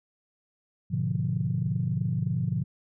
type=chord; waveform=sine; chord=G# diminished seventh; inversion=none; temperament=equal; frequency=103.83 / 123.47 / 146.83 / 174.61 Hz; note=G#2 / B2 / D3 / F3; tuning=0 / 0 / 0 / 0 cents; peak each=-32 / -29 / -30 / -30 dBFS; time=0.9-2.64 s; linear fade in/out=20 ms; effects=tanh soft clip ceiling -15 dBFS